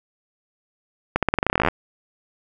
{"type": "accelerating click train", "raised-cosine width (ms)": 0.5, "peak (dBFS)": -3, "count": 18, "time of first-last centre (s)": [1.16, 1.685], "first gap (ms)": 67, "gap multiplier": 0.89, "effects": []}